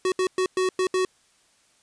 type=tone bursts at uneven times; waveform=square; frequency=372 Hz; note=F#4; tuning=9 cents sharp; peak=-21 dBFS; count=6; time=0.05-0.12 / 0.19-0.27 / 0.38-0.46 / 0.57-0.69 / 0.79-0.87 / 0.94-1.05 s; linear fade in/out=2 ms; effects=white hiss -62 dBFS RMS until 1.82 s + resampled to 22050 Hz